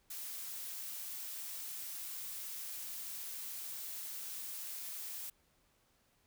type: noise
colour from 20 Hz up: blue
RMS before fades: -44 dBFS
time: 0.1-5.3 s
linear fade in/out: 5 ms
effects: pink hiss -73 dBFS RMS until 6.26 s